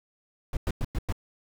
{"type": "noise bursts", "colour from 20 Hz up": "brown", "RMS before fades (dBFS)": -27, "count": 5, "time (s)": [0.53, 1.125], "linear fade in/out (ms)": 2, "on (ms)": 39, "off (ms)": 100, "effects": []}